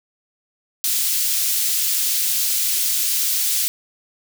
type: high-pass noise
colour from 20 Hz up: white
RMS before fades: -20 dBFS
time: 0.84-3.68 s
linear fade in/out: 0 ms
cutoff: 3500 Hz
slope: 12 dB/octave
effects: none